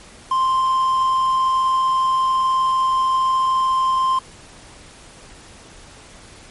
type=tone with quantisation; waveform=triangle; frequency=1046.5 Hz; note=C6; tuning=in tune; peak=-13 dBFS; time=0.31-4.19 s; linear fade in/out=5 ms; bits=6; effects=pink hiss -43 dBFS RMS until 6.5 s + MP3 48 kbps

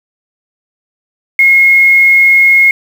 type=tone with quantisation; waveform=sine; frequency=2158 Hz; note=C#7; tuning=47 cents flat; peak=-3 dBFS; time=1.39-2.71 s; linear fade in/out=2 ms; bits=5; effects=none

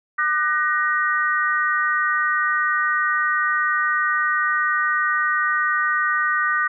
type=tone cluster; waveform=sine; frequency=1204 / 1499 / 1882 Hz; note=D6 / F#6 / A#6; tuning=+43 / +22 / +16 cents; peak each=-22 dBFS; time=0.18-6.68 s; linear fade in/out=10 ms; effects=none

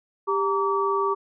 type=tone cluster; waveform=sine; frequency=396.2 / 925 / 1150 Hz; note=G4 / A#5 / D6; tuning=+18 / -14 / -37 cents; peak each=-24 / -28 / -24 dBFS; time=0.27-1.15 s; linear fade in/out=20 ms; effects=none

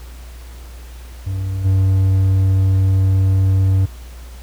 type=tone with level steps; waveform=triangle; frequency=95.6 Hz; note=G2; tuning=43 cents flat; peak=-17 / -9 dBFS; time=1.26-3.86 s; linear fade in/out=10 ms; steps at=1.64 s; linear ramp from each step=20 ms; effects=added 60 Hz sine -32 dBFS peak until 4.42 s + pink hiss -44 dBFS RMS until 4.42 s

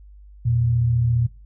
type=tone pair together; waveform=sine; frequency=84.22 / 119.1 Hz; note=E2 / A#2; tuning=+38 / +38 cents; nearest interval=tritone; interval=600 cents; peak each=-27 / -17 dBFS; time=0.45-1.27 s; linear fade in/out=10 ms; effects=noise-tail reverb RT60 0.3 s tail -19 dB re dry + added 50 Hz sine -42 dBFS peak until 1.45 s

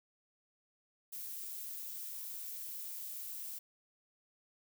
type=noise; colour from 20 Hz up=violet; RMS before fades=-44 dBFS; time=1.12-3.59 s; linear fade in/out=10 ms; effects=none

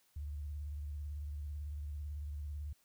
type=tone with vibrato; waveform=sine; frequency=73.42 Hz; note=D2; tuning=in tune; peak=-39 dBFS; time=0.16-2.73 s; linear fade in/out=5 ms; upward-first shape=sine; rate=18 Hz; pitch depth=92 cents each way; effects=white hiss -72 dBFS RMS until 2.84 s

